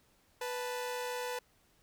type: tone pair together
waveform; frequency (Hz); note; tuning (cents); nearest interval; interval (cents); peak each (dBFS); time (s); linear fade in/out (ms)
sawtooth; 493.9 / 880; B4 / A5; 0 / 0; minor seventh; 1000; -33 / -38; 0.41-1.39; 5
effects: pink hiss -69 dBFS RMS until 1.82 s